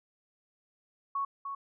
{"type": "tone with echo", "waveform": "sine", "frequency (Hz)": 1108.7, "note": "C#6", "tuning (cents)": 0, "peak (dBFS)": -29, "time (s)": [1.15, 1.25], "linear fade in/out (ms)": 5, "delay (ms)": 300, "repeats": 1, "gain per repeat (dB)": -6, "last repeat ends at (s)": 1.55, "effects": []}